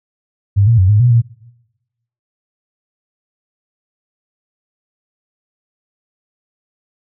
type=tone with pitch steps; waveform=sine; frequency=100.2 / 115.9 / 93.2 / 105 / 122.4 / 117.1 Hz; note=G2 / A#2 / F#2 / G#2 / B2 / A#2; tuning=+38 / -10 / +13 / +19 / -15 / +8 cents; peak=-7 dBFS; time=0.56-1.22 s; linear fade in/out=20 ms; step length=110 ms; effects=noise-tail reverb RT60 1.0 s tail -21 dB re dry